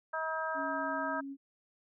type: harmonic tone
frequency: 318.9 Hz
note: D#4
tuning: 43 cents sharp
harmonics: 2 / 3 / 4 / 5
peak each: -38 / -38 / -38 / -38 dBFS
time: 0.13-1.21 s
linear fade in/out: 10 ms
type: tone with pitch glide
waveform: sine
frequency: 279.2 to 275.5 Hz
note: C#4 to C#4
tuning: +13 to -11 cents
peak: -39 dBFS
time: 0.54-1.37 s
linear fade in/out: 50 ms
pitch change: -24 cents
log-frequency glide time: 0.65-0.98 s
effects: none